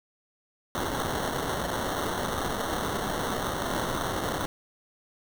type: noise with sample-and-hold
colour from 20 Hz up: violet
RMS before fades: -30 dBFS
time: 0.75-4.46 s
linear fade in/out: 0 ms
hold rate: 2450 Hz
effects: none